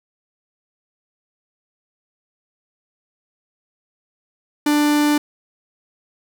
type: tone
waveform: 45% pulse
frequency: 295.6 Hz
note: D4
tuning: 11 cents sharp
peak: -14 dBFS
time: 4.66-5.18 s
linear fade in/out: 5 ms
effects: none